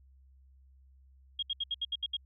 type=tone bursts; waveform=sine; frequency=3261 Hz; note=G#7; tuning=32 cents flat; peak=-30 dBFS; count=8; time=1.39-2.168 s; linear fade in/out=5 ms; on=36 ms; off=70 ms; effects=added 66 Hz sine -57 dBFS peak until 2.25 s